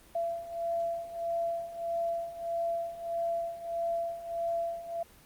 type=beating tone pair; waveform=sine; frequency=675 / 676.6 Hz; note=E5 / E5; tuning=+41 / +45 cents; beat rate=1.6 Hz; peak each=-36 / -32 dBFS; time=0.15-5.03 s; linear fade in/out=5 ms; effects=pink hiss -57 dBFS RMS until 5.25 s + Opus 24 kbps